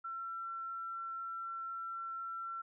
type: tone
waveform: sine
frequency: 1351 Hz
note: E6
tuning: 42 cents sharp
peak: -39 dBFS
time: 0.04-2.62 s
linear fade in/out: 10 ms
effects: none